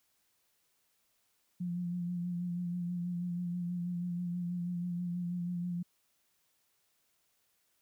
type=tone with vibrato; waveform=sine; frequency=175.6 Hz; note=F3; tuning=10 cents sharp; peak=-33 dBFS; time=1.6-5.83 s; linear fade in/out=10 ms; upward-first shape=sine; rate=6.2 Hz; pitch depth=29 cents each way; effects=white hiss -75 dBFS RMS until 7.81 s

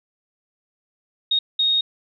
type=tone bursts at uneven times; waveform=sine; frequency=3729 Hz; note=A#7; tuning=in tune; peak=-16 dBFS; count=2; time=1.31-1.39 / 1.59-1.81 s; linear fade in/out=5 ms; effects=none

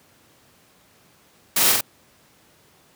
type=noise with echo; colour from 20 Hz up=white; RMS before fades=-19 dBFS; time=1.56-1.72 s; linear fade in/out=5 ms; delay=45 ms; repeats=2; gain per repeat=-2 dB; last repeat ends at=1.81 s; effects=pink hiss -56 dBFS RMS until 2.95 s + high-pass 100 Hz 12 dB/octave

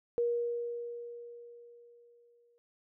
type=tone with exponential decay; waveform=sine; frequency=474.7 Hz; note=A#4; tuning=31 cents sharp; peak=-26 dBFS; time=0.18-2.58 s; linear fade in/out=0 ms; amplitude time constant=520 ms; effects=none

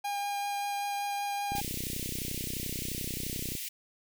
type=tone with vibrato; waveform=45% pulse; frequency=809 Hz; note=G#5; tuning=46 cents flat; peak=-31 dBFS; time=0.04-1.61 s; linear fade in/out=10 ms; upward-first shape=triangle; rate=5.2 Hz; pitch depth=9 cents each way
type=click train; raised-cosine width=3 ms; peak=-25 dBFS; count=65; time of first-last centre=1.52-3.552 s; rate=31.5 Hz
type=high-pass noise; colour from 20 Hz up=white; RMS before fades=-38 dBFS; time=1.55-3.69 s; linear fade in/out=10 ms; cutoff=2000 Hz; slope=48 dB/octave
effects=none

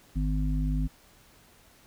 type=harmonic tone; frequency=51 Hz; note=G#1; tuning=31 cents flat; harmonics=1 / 3 / 5; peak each=-26 / -31 / -33 dBFS; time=0.15-0.88 s; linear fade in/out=20 ms; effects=pink hiss -58 dBFS RMS until 1.86 s

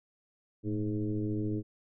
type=tone with frequency modulation; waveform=sine; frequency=212.9 Hz; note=G#3; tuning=43 cents sharp; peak=-29 dBFS; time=0.63-1.63 s; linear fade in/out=50 ms; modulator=103 Hz; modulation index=1.7; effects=none

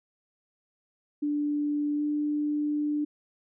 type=tone with pitch glide; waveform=sine; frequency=293.7 to 296.6 Hz; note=D4 to D4; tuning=0 to +17 cents; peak=-25 dBFS; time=1.22-3.05 s; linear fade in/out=10 ms; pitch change=+17 cents; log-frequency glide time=1.96-2.02 s; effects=none

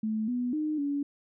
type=tone with pitch steps; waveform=sine; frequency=217.7 / 246.1 / 306 / 284.8 Hz; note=A3 / B3 / D#4 / C#4; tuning=-18 / -6 / -29 / +47 cents; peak=-27 dBFS; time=0.03-1.03 s; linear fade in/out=5 ms; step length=250 ms; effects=none

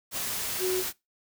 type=tone in noise; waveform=sine; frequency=370 Hz; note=F#4; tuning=in tune; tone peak=-25 dBFS; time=0.59-0.84 s; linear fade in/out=50 ms; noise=white; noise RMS=-32 dBFS; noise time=0.11-0.93 s; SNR=+4 dB; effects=noise-tail reverb RT60 0.2 s tail -21 dB re dry

